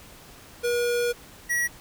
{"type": "tone pair in turn", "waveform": "square", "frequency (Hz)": [480.2, 1920.8], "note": ["B4", "B6"], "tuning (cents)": [-49, -49], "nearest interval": "2 octaves", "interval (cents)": 2400, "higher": "second", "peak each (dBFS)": -23, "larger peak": "neither", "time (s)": [[0.63, 1.13], [1.49, 1.68]], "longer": "first", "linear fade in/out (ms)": 20, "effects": ["pink hiss -48 dBFS RMS until 1.8 s"]}